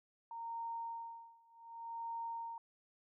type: tone with tremolo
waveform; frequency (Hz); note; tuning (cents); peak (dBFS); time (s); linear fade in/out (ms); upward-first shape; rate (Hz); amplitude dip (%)
sine; 923; A#5; -17; -39; 0.31-2.58; 2; sine; 0.66; 95
effects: none